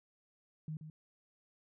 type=tone with echo; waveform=sine; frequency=155.56 Hz; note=D#3; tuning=in tune; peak=-38 dBFS; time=0.68-0.77 s; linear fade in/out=2 ms; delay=130 ms; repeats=1; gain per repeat=-8 dB; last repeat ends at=0.9 s; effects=none